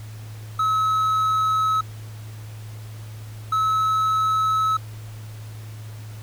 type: tone pair in turn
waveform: triangle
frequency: 1288 / 1293.7 Hz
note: E6 / E6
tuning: -41 / -33 cents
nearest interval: unison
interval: 8 cents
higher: second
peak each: -16 / -16 dBFS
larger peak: neither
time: 0.59-1.81 / 3.52-4.77 s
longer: second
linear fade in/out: 5 ms
effects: added 108 Hz sine -34 dBFS peak until 6.22 s + pink hiss -47 dBFS RMS until 6.22 s